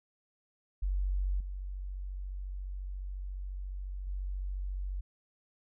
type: tone with level steps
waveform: sine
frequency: 47.13 Hz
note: F#1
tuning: 33 cents sharp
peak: -28 / -36 / -33 dBFS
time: 0.82-5.01 s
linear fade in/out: 10 ms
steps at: 1.4 / 4.07 s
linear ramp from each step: 5 ms
effects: none

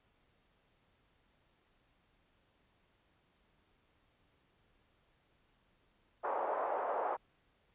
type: band-pass noise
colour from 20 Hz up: white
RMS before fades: -36 dBFS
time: 6.23-7.17 s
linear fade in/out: 20 ms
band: 490 to 960 Hz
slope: 24 dB/octave
effects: pink hiss -73 dBFS RMS until 7.74 s + resampled to 8000 Hz

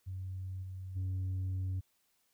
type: tone with level steps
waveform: sine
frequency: 93.6 Hz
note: F#2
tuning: 20 cents sharp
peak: -37 / -40 / -30 dBFS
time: 0.06-1.81 s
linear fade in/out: 20 ms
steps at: 0.62 / 0.95 s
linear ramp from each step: 20 ms
effects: tanh soft clip ceiling -32 dBFS + white hiss -75 dBFS RMS until 2.33 s

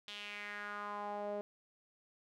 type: tone with band-pass filter sweep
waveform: sawtooth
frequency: 206.1 Hz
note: G#3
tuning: 13 cents flat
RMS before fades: -43 dBFS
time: 0.08-1.41 s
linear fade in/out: 0 ms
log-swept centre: 3400 to 540 Hz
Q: 3.5
effects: none

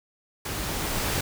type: noise with level ramp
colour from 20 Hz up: pink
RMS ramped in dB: -32 to -26 dBFS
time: 0.45-1.21 s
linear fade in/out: 5 ms
effects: none

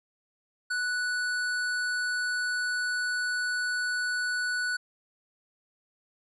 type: tone with tanh clipping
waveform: sine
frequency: 1480 Hz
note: F#6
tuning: in tune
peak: -29 dBFS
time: 0.7-4.77 s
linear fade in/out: 10 ms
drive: 18 dB
effects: resampled to 24000 Hz

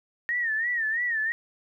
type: tone with vibrato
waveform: sine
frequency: 1844 Hz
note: A#6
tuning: 19 cents flat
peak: -24 dBFS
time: 0.29-1.32 s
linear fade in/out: 0 ms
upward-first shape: sine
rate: 3 Hz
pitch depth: 110 cents each way
effects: 11-bit

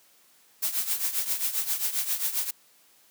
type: noise with tremolo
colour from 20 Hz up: blue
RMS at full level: -25 dBFS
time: 0.62-2.51 s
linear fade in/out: 10 ms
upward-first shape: triangle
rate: 7.5 Hz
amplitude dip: 80%
effects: white hiss -60 dBFS RMS until 3.1 s + high-pass 150 Hz 12 dB/octave

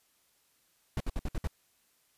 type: noise bursts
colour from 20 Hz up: brown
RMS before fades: -31 dBFS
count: 6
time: 0.97-1.474 s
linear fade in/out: 2 ms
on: 34 ms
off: 60 ms
effects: white hiss -70 dBFS RMS until 2.17 s + resampled to 32000 Hz

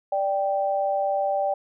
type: tone pair together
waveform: sine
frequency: 587.3 / 784 Hz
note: D5 / G5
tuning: 0 / 0 cents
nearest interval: perfect fourth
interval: 500 cents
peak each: -24 dBFS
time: 0.12-1.54 s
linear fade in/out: 5 ms
effects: none

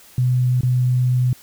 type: tone with dropouts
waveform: sine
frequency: 125.6 Hz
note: B2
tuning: 30 cents sharp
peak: -14 dBFS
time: 0.18-1.33 s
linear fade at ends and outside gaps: 2 ms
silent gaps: 0.609-0.632 s
effects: white hiss -47 dBFS RMS until 1.42 s

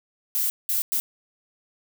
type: noise bursts at uneven times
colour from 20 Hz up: violet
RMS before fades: -24 dBFS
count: 3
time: 0.35-0.5 / 0.69-0.82 / 0.92-1 s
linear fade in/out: 0 ms
effects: none

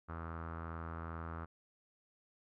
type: tone with low-pass filter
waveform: sawtooth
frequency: 82.41 Hz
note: E2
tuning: in tune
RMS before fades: -44 dBFS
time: 0.08-1.46 s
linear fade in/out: 20 ms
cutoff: 1300 Hz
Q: 5.2
effects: none

